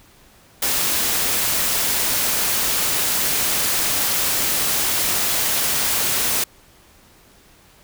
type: noise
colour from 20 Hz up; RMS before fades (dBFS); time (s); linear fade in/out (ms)
white; -20; 0.62-6.44; 5
effects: pink hiss -51 dBFS RMS until 7.83 s